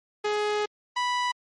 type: tone pair in turn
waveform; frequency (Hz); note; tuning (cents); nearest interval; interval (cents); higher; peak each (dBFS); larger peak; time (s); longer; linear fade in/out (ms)
sawtooth; 419.1 / 985.9; G#4 / B5; +16 / -3; octave + minor third; 1481; second; -20; neither; 0.24-0.66 / 0.96-1.32; first; 10
effects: low-pass 5000 Hz 12 dB/octave + MP3 48 kbps

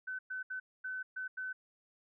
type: tone bursts at uneven times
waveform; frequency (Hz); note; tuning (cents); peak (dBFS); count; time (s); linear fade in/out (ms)
sine; 1516; F#6; +42; -37; 6; 0.07-0.19 / 0.3-0.43 / 0.5-0.6 / 0.84-1.03 / 1.16-1.28 / 1.37-1.53; 10
effects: none

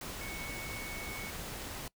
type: tone in noise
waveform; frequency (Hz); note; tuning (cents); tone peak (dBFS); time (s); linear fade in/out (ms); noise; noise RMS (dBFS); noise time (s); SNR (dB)
sine; 2217; C#7; 0; -43; 0.21-1.3; 2; pink; -42; 0.01-1.88; -4
effects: noise-tail reverb RT60 0.1 s tail -22 dB re dry

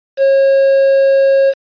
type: tone with quantisation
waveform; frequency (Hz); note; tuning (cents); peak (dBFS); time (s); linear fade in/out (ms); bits
triangle; 544; C#5; -33; -5; 0.17-1.54; 50; 5
effects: resampled to 11025 Hz

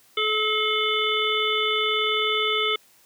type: harmonic tone with a mistuned harmonic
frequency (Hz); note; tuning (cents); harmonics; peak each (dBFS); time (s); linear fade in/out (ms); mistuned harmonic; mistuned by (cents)
430.5; A4; -38; 1 / 3 / 5 / 7 / 8; -27 / -27 / -27 / -27 / -27; 0.17-2.76; 5; 8; +35
effects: white hiss -57 dBFS RMS until 3.05 s + high-pass 80 Hz 12 dB/octave

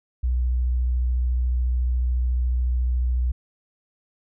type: tone with vibrato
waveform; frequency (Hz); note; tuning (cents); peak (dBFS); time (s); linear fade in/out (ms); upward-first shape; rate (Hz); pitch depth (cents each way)
sine; 61.74; B1; 0; -19; 0.23-3.32; 10; sine; 14; 19
effects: none

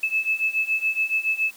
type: beating tone pair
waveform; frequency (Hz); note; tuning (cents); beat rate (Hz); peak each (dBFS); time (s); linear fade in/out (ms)
sine; 2606 / 2613.1; E7 / E7; -20 / -16; 7.1; -25 / -23; 0.03-1.51; 5
effects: white hiss -48 dBFS RMS until 1.56 s + high-pass 150 Hz 12 dB/octave

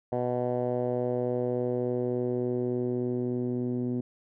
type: tone with low-pass filter sweep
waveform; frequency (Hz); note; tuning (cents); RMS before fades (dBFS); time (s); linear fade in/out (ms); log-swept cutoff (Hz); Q
10% pulse; 123.47; B2; 0; -29; 0.12-4.01; 5; 680 to 280; 2.3
effects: none

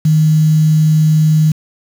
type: tone with quantisation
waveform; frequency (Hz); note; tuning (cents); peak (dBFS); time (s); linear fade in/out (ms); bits
sine; 155.56; D#3; 0; -7; 0.05-1.52; 5; 5
effects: none

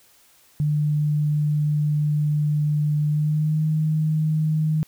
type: tone with pitch glide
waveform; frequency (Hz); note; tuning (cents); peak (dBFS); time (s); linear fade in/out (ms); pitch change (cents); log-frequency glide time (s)
sine; 149.5 to 155.58; D3 to D#3; +31 to 0; -18; 0.6-4.83; 0; +69; 3.07-3.62
effects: white hiss -56 dBFS RMS until 4.87 s

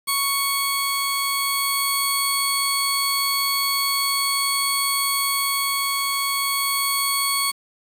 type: tone pair together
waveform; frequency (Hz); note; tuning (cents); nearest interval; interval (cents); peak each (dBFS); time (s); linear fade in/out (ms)
20% pulse; 1108.7 / 4435; C#6 / C#8; 0 / 0; 2 octaves; 2400; -18 / -17; 0.07-7.52; 20
effects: 7-bit

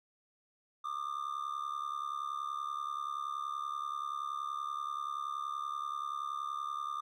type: tone with amplitude modulation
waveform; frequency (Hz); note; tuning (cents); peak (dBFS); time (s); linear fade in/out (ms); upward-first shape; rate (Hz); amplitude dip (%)
triangle; 1200; D6; +37; -30; 0.84-7.01; 10; sine; 70.5; 85
effects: none

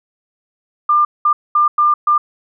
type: tone bursts at uneven times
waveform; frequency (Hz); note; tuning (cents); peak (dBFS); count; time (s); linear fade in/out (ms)
sine; 1197; D6; +33; -9; 5; 0.89-1.05 / 1.25-1.33 / 1.55-1.68 / 1.78-1.94 / 2.07-2.18; 5
effects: none

